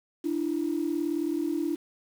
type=tone pair together; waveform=sine; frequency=296.7 / 335.4 Hz; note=D4 / E4; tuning=+18 / +30 cents; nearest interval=major second; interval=212 cents; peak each=-28 / -28 dBFS; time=0.24-1.76 s; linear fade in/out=10 ms; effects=tanh soft clip ceiling -19 dBFS + 8-bit